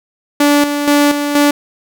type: tone with tremolo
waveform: sawtooth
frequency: 290 Hz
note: D4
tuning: 22 cents flat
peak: -4 dBFS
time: 0.4-1.51 s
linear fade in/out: 5 ms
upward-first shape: square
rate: 2.1 Hz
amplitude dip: 55%
effects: none